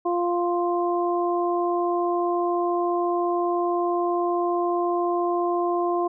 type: harmonic tone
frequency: 349.2 Hz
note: F4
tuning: in tune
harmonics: 1 / 2 / 3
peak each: -23 / -26 / -28 dBFS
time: 0.05-6.08 s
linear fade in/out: 10 ms
effects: none